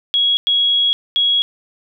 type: tone bursts at uneven times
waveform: sine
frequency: 3323 Hz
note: G#7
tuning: in tune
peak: -12 dBFS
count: 3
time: 0.14-0.37 / 0.47-0.93 / 1.16-1.42 s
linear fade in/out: 0 ms
effects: none